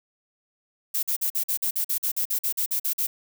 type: noise bursts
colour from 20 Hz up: violet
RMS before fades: -25 dBFS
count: 16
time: 0.94-3.07 s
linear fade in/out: 10 ms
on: 90 ms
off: 46 ms
effects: none